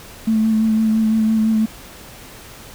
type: tone with vibrato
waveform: triangle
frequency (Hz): 220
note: A3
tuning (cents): 0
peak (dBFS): -9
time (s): 0.27-1.66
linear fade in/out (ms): 10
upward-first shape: sine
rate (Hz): 5.9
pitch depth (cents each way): 20
effects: tanh soft clip ceiling -11 dBFS + pink hiss -39 dBFS RMS until 2.74 s